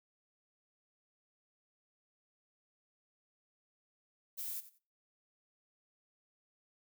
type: noise with echo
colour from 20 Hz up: violet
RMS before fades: -41 dBFS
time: 4.37-4.61 s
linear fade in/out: 20 ms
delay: 90 ms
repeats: 2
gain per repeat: -15 dB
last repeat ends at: 4.79 s
effects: noise-tail reverb RT60 0.4 s tail -24 dB re dry